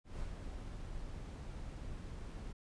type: noise with ADSR envelope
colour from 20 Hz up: brown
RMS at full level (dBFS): -41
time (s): 0.04-2.53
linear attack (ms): 160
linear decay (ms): 100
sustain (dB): -4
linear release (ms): 13
effects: resampled to 22050 Hz